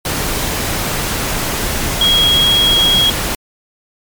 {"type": "tone in noise", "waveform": "sine", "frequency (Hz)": 3293, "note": "G#7", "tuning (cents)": -15, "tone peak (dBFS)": -9, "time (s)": [2.01, 3.1], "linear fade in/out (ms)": 2, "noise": "pink", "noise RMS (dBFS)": -18, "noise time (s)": [0.05, 3.35], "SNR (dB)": 6, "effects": ["MP3 96 kbps"]}